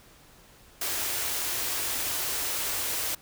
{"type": "band-stop noise", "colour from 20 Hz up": "white", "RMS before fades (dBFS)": -30, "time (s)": [0.81, 3.15], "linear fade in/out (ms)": 5, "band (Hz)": [130, 260], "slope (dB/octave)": 48, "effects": ["pink hiss -55 dBFS RMS until 3.21 s"]}